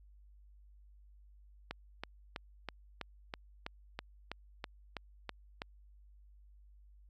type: click train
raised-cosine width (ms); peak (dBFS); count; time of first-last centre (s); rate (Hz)
0.3; -23; 13; 1.71-5.619; 3.07
effects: added 50 Hz sine -57 dBFS peak until 7.09 s + AAC 48 kbps